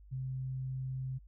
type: tone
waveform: sine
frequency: 130.81 Hz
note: C3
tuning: in tune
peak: -35 dBFS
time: 0.11-1.19 s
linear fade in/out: 20 ms
effects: added 50 Hz sine -53 dBFS peak until 1.27 s